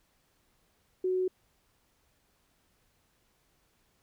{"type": "tone", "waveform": "sine", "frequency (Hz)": 370, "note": "F#4", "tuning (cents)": 0, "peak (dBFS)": -26, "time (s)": [1.04, 1.28], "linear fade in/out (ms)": 5, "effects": ["pink hiss -71 dBFS RMS until 4.02 s"]}